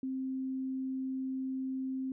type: tone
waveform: sine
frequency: 262.8 Hz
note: C4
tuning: 8 cents sharp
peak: -33 dBFS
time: 0.03-2.12 s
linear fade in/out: 2 ms
effects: none